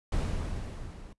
brown noise with level ramp, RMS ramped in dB -28 to -46 dBFS, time 0.12-1.13 s, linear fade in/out 5 ms, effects noise-tail reverb RT60 0.1 s tail -20 dB re dry + resampled to 24000 Hz

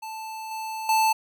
square tone with level steps, 880 Hz, A5, in tune, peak -34 / -31 / -19 dBFS, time 0.02-1.13 s, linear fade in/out 10 ms, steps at 0.51 / 0.89 s, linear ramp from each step 2 ms, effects none

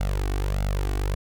sawtooth tone with flanger, 48.74 Hz, G1, 9 cents flat, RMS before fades -25 dBFS, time 0-1.15 s, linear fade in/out 10 ms, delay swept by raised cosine 1.4 to 2.7 ms, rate 1.6 Hz, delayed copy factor +0.9, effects none

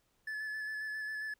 triangle tone with vibrato, 1728 Hz, A6, 32 cents flat, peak -35 dBFS, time 0.27-1.34 s, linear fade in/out 5 ms, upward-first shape square, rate 7.4 Hz, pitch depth 16 cents each way, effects pink hiss -75 dBFS RMS until 1.39 s

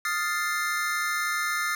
square chord, F dominant seventh, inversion third, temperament equal, 1244.5 / 1396.9 / 1760 / 2093 Hz, Eb6 / F6 / A6 / C7, 0 / 0 / 0 / 0 cents, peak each -32 dBFS, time 0.05-1.75 s, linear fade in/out 2 ms, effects none

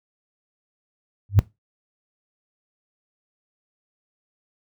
sine tone with exponential growth, 99.3 Hz, G2, 23 cents sharp, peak -5 dBFS, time 1.29-1.39 s, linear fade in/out 0 ms, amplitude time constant 20 ms, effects noise-tail reverb RT60 0.2 s tail -18 dB re dry + high-pass 60 Hz 12 dB/octave

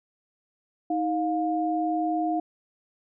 sine tone pair together, 315.8 / 708.4 Hz, D#4 / F5, +26 / +24 cents, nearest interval octave + major second, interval 1398 cents, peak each -26 dBFS, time 0.9-2.4 s, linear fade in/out 5 ms, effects none

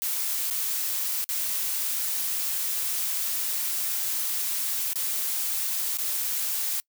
blue noise with dropouts, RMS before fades -28 dBFS, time 0.02-6.8 s, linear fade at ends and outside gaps 0 ms, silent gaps 0.501-0.509 / 1.242-1.29 / 4.932-4.957 / 5.971-5.986 s, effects noise-tail reverb RT60 0.1 s tail -25 dB re dry

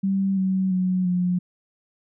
sine tone with pitch steps, 194.2 / 189.11 / 184.15 / 179.32 Hz, G3 / F#3 / F#3 / F3, -16 / +38 / -8 / +46 cents, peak -19 dBFS, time 0.03-1.39 s, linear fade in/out 10 ms, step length 340 ms, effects none

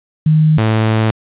sine / sawtooth tone pair in turn, 155.56 / 110.25 Hz, D#3 / A2, 0 / +4 cents, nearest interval tritone, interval 596 cents, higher first, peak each -7 dBFS, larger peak neither, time 0.26-0.58 / 0.58-1.11 s, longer second, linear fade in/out 5 ms, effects resampled to 8000 Hz + 7-bit

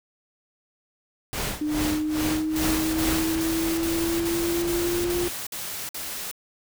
pink noise with tremolo, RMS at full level -27 dBFS, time 1.33-3.4 s, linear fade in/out 0 ms, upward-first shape sine, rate 2.4 Hz, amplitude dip 90%
sine exponential sweep, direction up, 301.3 to 351.8 Hz, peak -23 dBFS, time 1.61-5.28 s, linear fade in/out 5 ms
white noise bursts, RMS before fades -33 dBFS, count 9, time 2.56-6.314 s, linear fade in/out 2 ms, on 370 ms, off 53 ms
pink noise, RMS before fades -33 dBFS, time 2.63-5.29 s, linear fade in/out 5 ms
effects none

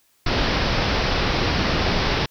pink low-pass noise, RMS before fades -21 dBFS, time 0.26-2.26 s, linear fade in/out 5 ms, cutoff 5500 Hz, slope 96 dB/octave, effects white hiss -62 dBFS RMS until 2.3 s

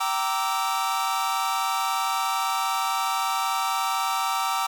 45% pulse chord, E half-diminished seventh, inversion first, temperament equal with one note detuned, 772.8 / 932.3 / 1174.7 / 1318.5 Hz, G5 / Bb5 / D6 / E6, -25 / 0 / 0 / 0 cents, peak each -29 dBFS, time 0-4.67 s, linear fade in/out 10 ms, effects none

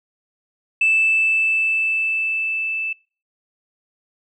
sine tone with level ramp, 2637 Hz, E7, in tune, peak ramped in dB -12 to -22 dBFS, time 0.81-2.93 s, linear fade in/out 5 ms, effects noise-tail reverb RT60 0.4 s tail -26 dB re dry + tanh soft clip ceiling -9 dBFS

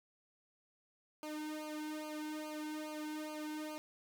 sawtooth tone with flanger, 305.7 Hz, D#4, 30 cents flat, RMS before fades -43 dBFS, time 1.23-3.78 s, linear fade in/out 0 ms, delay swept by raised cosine 0.54 to 1.74 ms, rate 2.4 Hz, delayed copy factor -0.9, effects none

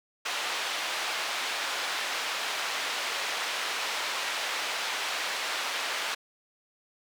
white band-pass noise, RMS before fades -32 dBFS, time 0.25-6.15 s, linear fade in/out 10 ms, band 610 to 3500 Hz, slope 12 dB/octave, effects none

